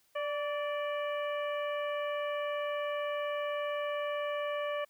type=harmonic tone with a mistuned harmonic; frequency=587 Hz; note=D5; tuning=1 cent flat; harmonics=1 / 2 / 3 / 4 / 5; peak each=-33 / -39 / -43 / -45 / -47 dBFS; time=0.15-4.85 s; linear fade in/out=10 ms; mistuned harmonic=2; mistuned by=-35 cents; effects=white hiss -70 dBFS RMS until 4.89 s